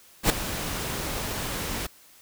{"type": "noise with ADSR envelope", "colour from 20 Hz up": "pink", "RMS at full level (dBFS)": -18, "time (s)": [0.23, 1.87], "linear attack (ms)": 69, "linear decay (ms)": 4, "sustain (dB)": -13, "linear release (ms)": 9, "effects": ["white hiss -54 dBFS RMS until 2.21 s"]}